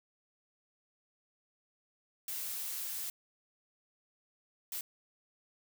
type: noise bursts at uneven times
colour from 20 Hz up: blue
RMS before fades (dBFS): -39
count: 2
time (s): 2.28-3.1 / 4.72-4.81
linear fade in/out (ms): 2
effects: none